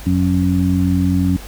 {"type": "harmonic tone", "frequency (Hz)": 91.5, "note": "F#2", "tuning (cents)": -19, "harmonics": [1, 2, 3], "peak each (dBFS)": [-17, -17, -17], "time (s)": [0.06, 1.37], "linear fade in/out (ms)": 10, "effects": ["added 50 Hz sine -32 dBFS peak until 1.47 s", "pink hiss -37 dBFS RMS until 1.47 s"]}